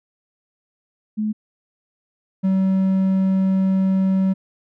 sine / triangle tone pair in turn, 213.9 / 190.56 Hz, A3 / G3, -49 / -49 cents, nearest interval major second, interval 200 cents, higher first, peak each -19 / -13 dBFS, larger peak second, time 1.17-1.33 / 2.43-4.34 s, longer second, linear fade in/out 20 ms, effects none

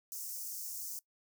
white high-pass noise, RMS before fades -42 dBFS, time 0.12-0.99 s, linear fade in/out 0 ms, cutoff 5300 Hz, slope 48 dB/octave, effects noise-tail reverb RT60 0.1 s tail -21 dB re dry

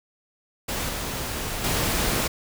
pink noise with level steps, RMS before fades -28 / -30 / -24 dBFS, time 0.68-2.28 s, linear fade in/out 10 ms, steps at 0.89 / 1.64 s, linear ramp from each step 2 ms, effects none

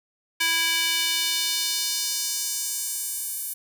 square tone with high-pass filter sweep, 329.6 Hz, E4, in tune, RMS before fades -26 dBFS, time 0.4-3.54 s, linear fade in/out 10 ms, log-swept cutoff 2100 to 11000 Hz, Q 1.4, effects none

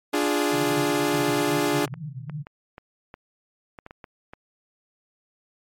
sawtooth chord, D diminished, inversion none, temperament equal, 293.7 / 349.2 / 415.3 Hz, D4 / F4 / Ab4, 0 / 0 / 0 cents, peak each -20 / -23 / -22 dBFS, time 0.13-1.86 s, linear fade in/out 10 ms
white band-pass noise, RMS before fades -34 dBFS, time 0.51-2.45 s, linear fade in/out 50 ms, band 130 to 160 Hz, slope 96 dB/octave
clicks, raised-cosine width 0.5 ms, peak -25 dBFS, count 11, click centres 1.878 / 1.94 / 2.297 / 2.469 / 2.781 / 3.141 / 3.788 / 3.864 / 3.909 / 4.042 / 4.335 s
effects MP3 64 kbps

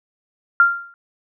sine tone with exponential decay, 1390 Hz, F6, 9 cents flat, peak -6 dBFS, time 0.6-0.94 s, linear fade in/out 1 ms, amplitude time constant 73 ms, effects none

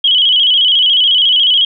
sine tone with vibrato, 3118 Hz, G7, 10 cents flat, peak -7 dBFS, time 0.04-1.65 s, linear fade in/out 5 ms, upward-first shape square, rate 14 Hz, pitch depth 71 cents each way, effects none

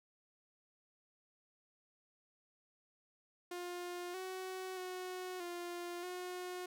sawtooth tone with pitch steps, 354 / 374 / 367.1 / 349.4 / 361.8 Hz, F4 / F#4 / F#4 / F4 / F#4, +23 / +19 / -14 / +1 / -39 cents, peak -38 dBFS, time 3.51-6.66 s, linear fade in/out 5 ms, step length 630 ms, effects none

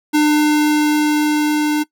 square tone with level ramp, 300.6 Hz, D4, 40 cents sharp, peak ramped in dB -11 to -15 dBFS, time 0.13-1.84 s, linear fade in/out 20 ms, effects noise-tail reverb RT60 0.1 s tail -21 dB re dry

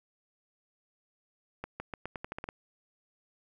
accelerating click train, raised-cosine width 0.5 ms, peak -22 dBFS, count 10, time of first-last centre 1.64-2.489 s, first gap 160 ms, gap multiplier 0.86, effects 10-bit

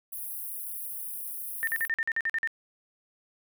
white high-pass noise, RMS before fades -37 dBFS, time 0.12-1.88 s, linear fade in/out 10 ms, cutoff 9500 Hz, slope 96 dB/octave
sine tone bursts, 1811 Hz, A6, 49 cents sharp, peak -25 dBFS, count 10, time 1.63-2.474 s, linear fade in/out 0 ms, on 43 ms, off 46 ms
effects none

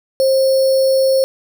sine tone with sample-and-hold, 532 Hz, C5, 29 cents sharp, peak -10 dBFS, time 0.2-1.24 s, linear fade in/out 0 ms, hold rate 4900 Hz, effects none

